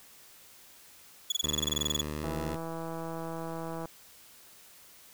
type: tone bursts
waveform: 30% pulse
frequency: 3396 Hz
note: G#7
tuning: 38 cents sharp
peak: -23 dBFS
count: 16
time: 1.3-2.011 s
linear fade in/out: 5 ms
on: 21 ms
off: 25 ms
type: tone with pitch glide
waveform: 10% pulse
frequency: 75 to 76.49 Hz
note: D2 to D#2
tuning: +37 to -29 cents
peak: -26 dBFS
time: 1.43-2.56 s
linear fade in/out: 10 ms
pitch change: +34 cents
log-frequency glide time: 2.14-2.28 s
type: click train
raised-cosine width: 1 ms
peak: -25 dBFS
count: 266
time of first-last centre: 2.24-3.856 s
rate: 164 Hz
effects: white hiss -55 dBFS RMS until 5.13 s